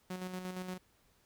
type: tone with tremolo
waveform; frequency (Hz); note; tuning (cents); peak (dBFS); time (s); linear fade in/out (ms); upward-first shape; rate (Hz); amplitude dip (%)
sawtooth; 183.6; F#3; -13; -34; 0.1-0.78; 5; square; 8.6; 45
effects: pink hiss -70 dBFS RMS until 1.25 s